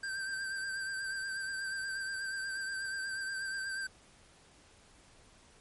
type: tone with vibrato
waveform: square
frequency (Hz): 1568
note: G6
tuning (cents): 0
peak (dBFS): -36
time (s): 0.03-3.87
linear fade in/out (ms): 5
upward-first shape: triangle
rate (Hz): 8.3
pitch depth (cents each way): 38
effects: pink hiss -61 dBFS RMS until 5.6 s + MP3 48 kbps